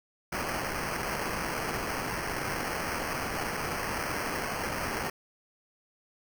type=noise with sample-and-hold; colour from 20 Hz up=blue; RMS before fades=-33 dBFS; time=0.32-5.1 s; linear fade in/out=5 ms; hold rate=3675 Hz; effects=none